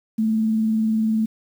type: tone with vibrato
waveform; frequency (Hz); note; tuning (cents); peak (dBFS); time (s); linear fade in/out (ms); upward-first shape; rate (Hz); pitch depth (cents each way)
sine; 220; A3; 0; -17; 0.18-1.26; 10; square; 20; 28
effects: 8-bit